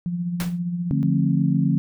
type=tone with tremolo; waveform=sine; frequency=174.61 Hz; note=F3; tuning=in tune; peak=-21 dBFS; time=0.06-1.03 s; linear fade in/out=0 ms; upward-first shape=sine; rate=15 Hz; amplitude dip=45%
type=noise with exponential decay; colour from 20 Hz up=pink; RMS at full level=-26 dBFS; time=0.4-0.59 s; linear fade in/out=1 ms; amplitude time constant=40 ms
type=chord; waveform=sine; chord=D minor seventh; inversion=none; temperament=equal with one note detuned; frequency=146.83 / 174.61 / 220 / 267.1 Hz; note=D3 / F3 / A3 / C4; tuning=0 / 0 / 0 / +36 cents; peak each=-21 / -21 / -25 / -24 dBFS; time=0.91-1.78 s; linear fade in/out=0 ms
effects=none